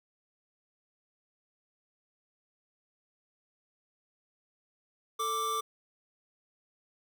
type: tone pair together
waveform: square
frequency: 444.5 / 1174.7 Hz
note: A4 / D6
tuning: +18 / 0 cents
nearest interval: octave + perfect fourth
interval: 1682 cents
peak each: -39 / -31 dBFS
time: 5.19-5.61 s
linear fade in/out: 10 ms
effects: none